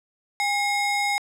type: ring-modulated tone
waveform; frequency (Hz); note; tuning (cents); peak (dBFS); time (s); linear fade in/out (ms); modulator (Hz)
square; 1480; F#6; 0; -19; 0.4-1.18; 0; 666
effects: low-pass 10000 Hz 12 dB/octave + 10-bit